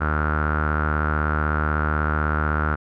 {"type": "tone with low-pass filter", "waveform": "sawtooth", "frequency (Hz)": 76.1, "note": "D#2", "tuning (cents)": -38, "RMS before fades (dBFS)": -22, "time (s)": [0, 2.76], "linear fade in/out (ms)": 20, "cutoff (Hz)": 1400, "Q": 9.7, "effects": []}